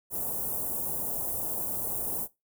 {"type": "band-stop noise", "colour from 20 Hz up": "white", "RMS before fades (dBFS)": -32, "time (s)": [0.1, 2.28], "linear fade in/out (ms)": 50, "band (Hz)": [840, 10000], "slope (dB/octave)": 24, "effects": ["noise-tail reverb RT60 0.2 s tail -18 dB re dry"]}